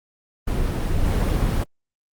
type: noise with level steps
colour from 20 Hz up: brown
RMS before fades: -22 / -19 dBFS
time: 0.47-1.64 s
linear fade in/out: 10 ms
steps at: 1.04 s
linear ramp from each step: 20 ms
effects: Opus 24 kbps